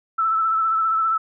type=tone with vibrato; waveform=sine; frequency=1318.5 Hz; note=E6; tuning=in tune; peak=-17 dBFS; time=0.18-1.18 s; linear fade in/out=10 ms; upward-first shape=triangle; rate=15 Hz; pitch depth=36 cents each way; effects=none